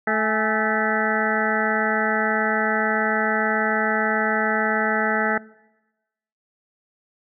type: harmonic tone with a mistuned harmonic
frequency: 218.3 Hz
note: A3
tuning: 13 cents flat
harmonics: 1 / 2 / 3 / 4 / 6 / 7 / 8 / 9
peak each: -27 / -27 / -27 / -27 / -27 / -27 / -27 / -27 dBFS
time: 0.07-5.38 s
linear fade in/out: 5 ms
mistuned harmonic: 4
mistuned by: -63 cents
effects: noise-tail reverb RT60 1.0 s tail -21 dB re dry